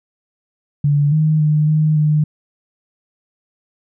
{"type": "tone with pitch steps", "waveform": "sine", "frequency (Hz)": [144.8, 155.3, 151.8, 154.5, 151.7], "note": ["D3", "D#3", "D#3", "D#3", "D#3"], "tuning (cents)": [-24, -3, -42, -12, -44], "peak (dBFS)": -11, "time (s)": [0.84, 2.24], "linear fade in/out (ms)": 5, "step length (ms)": 280, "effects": []}